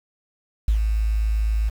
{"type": "tone with ADSR envelope", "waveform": "sine", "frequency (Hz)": 53.9, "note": "A1", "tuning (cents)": -35, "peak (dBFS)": -14, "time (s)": [0.68, 1.7], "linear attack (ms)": 3, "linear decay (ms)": 98, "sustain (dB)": -4, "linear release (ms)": 17, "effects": ["7-bit"]}